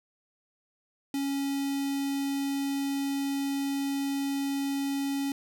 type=tone with notch filter; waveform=square; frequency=277.2 Hz; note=C#4; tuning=in tune; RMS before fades=-30 dBFS; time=1.14-5.32 s; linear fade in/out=2 ms; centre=1200 Hz; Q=0.91; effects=none